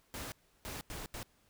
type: noise bursts at uneven times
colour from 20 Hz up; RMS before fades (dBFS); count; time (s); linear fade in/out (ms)
pink; -43; 4; 0.14-0.32 / 0.65-0.81 / 0.9-1.06 / 1.14-1.23; 0
effects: pink hiss -70 dBFS RMS until 1.49 s